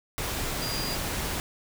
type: tone in noise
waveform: sine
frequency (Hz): 4820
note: D8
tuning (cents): +44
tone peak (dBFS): -33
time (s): 0.62-0.95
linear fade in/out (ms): 0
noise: pink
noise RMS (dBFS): -31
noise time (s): 0.18-1.4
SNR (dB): -5
effects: none